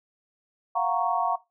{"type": "chord", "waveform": "sine", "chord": "Gb major seventh", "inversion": "third", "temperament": "equal", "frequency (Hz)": [698.5, 740, 932.3, 1108.7], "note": ["F5", "Gb5", "Bb5", "Db6"], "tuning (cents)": [0, 0, 0, 0], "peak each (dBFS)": -28, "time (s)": [0.75, 1.36], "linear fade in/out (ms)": 10, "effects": ["noise-tail reverb RT60 0.2 s tail -17 dB re dry"]}